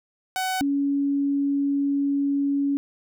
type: tone pair in turn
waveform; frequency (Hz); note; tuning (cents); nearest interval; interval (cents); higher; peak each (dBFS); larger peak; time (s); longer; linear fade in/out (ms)
sawtooth / sine; 750 / 280.9; F#5 / C#4; +23 / +23; octave + perfect fourth; 1700; first; -20; neither; 0.36-0.61 / 0.61-2.77; second; 0
effects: none